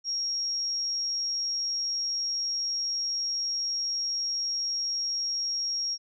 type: tone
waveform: sine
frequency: 5588 Hz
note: F8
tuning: in tune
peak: -27 dBFS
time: 0.04-5.98 s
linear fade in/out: 50 ms
effects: none